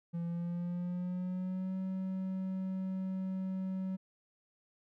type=tone with pitch glide; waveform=triangle; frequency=170 to 188.63 Hz; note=F3 to F#3; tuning=-46 to +34 cents; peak=-32 dBFS; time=0.13-3.97 s; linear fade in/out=20 ms; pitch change=+180 cents; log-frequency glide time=0.26-1.76 s; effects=none